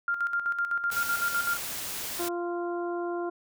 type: tone with tremolo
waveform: sine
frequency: 1396.9 Hz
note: F6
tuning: in tune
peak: -24 dBFS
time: 0.08-1.57 s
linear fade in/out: 2 ms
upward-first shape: square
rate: 7.9 Hz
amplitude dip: 60%
type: noise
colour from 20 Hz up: white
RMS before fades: -35 dBFS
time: 0.91-2.29 s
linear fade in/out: 10 ms
type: harmonic tone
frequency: 347.6 Hz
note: F4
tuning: 8 cents flat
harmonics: 1 / 2 / 3 / 4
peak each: -30 / -36 / -40 / -42 dBFS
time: 2.19-3.3 s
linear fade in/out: 10 ms
effects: none